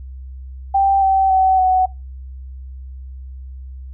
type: tone with pitch steps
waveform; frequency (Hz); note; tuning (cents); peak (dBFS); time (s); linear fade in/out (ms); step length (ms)
sine; 784 / 771 / 758.2 / 745.6; G5 / G5 / F#5 / F#5; 0 / -29 / +42 / +13; -11; 0.74-1.86; 10; 280
effects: noise-tail reverb RT60 0.2 s tail -19 dB re dry + added 65 Hz sine -30 dBFS peak until 3.93 s